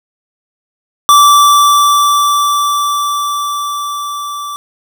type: tone with level ramp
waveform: square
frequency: 1164 Hz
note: D6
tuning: 16 cents flat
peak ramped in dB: -3 to -21 dBFS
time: 1.09-4.56 s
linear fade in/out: 0 ms
effects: none